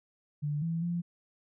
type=tone with pitch steps; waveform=sine; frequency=147.5 / 165.6 / 172.5 Hz; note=D3 / E3 / F3; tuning=+8 / +8 / -21 cents; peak=-29 dBFS; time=0.42-1.02 s; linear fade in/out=20 ms; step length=200 ms; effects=none